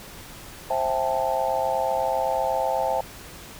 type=chord; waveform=sine; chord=A minor seventh; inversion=first; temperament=just; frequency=528 / 660 / 792 / 880 Hz; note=C5 / E5 / G5 / A5; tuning=+16 / +2 / +18 / 0 cents; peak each=-27 dBFS; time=0.7-3.01 s; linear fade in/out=5 ms; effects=pink hiss -42 dBFS RMS until 3.59 s